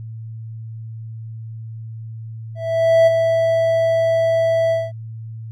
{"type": "tone with ADSR envelope", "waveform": "triangle", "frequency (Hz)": 658, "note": "E5", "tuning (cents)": -3, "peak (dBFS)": -6, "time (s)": [2.55, 4.92], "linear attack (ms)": 520, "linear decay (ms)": 18, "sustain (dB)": -6, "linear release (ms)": 210, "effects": ["added 112 Hz sine -29 dBFS peak until 5.51 s", "AAC 64 kbps"]}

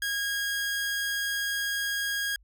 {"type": "tone", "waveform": "sawtooth", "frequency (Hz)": 1636, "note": "G#6", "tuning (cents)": -26, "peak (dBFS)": -24, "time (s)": [0.02, 2.36], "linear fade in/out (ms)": 2, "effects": ["added 50 Hz sine -56 dBFS peak until 2.43 s"]}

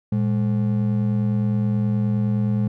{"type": "ring-modulated tone", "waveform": "triangle", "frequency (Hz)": 160.2, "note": "E3", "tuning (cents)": -49, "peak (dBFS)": -13, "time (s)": [0.12, 2.68], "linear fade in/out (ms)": 5, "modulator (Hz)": 44.8, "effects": []}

